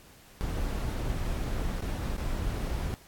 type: noise with dropouts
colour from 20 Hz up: brown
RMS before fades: -31 dBFS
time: 0.41-2.94 s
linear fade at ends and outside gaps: 0 ms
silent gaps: 1.806-1.822 / 2.165-2.18 s
effects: pink hiss -55 dBFS RMS until 3.07 s + AAC 64 kbps